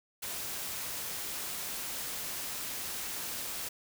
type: noise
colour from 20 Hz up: white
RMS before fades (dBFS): -38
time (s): 0.22-3.69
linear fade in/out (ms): 10
effects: none